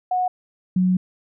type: tone pair in turn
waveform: sine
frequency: 732 / 183.69 Hz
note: F#5 / F#3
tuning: -19 / -12 cents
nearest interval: 2 octaves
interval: 2393 cents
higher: first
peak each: -18 / -15 dBFS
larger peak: second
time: 0.11-0.28 / 0.76-0.97 s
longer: second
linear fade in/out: 5 ms
effects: none